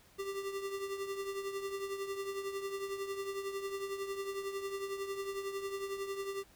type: tone with tremolo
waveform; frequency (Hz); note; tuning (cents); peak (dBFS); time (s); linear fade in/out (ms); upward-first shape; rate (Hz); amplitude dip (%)
square; 393.4; G4; +6; -35; 0.18-6.44; 20; triangle; 11; 65
effects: pink hiss -63 dBFS RMS until 6.55 s